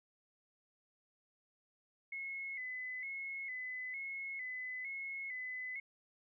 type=tone with vibrato; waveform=sine; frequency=2093 Hz; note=C7; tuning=in tune; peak=-40 dBFS; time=2.12-5.8 s; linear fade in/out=5 ms; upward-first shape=square; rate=1.1 Hz; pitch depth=67 cents each way; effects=none